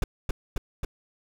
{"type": "noise with echo", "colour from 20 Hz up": "brown", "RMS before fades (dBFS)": -19, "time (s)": [0.02, 0.04], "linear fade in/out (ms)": 5, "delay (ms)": 270, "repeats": 3, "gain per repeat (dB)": -2, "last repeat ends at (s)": 0.85, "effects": []}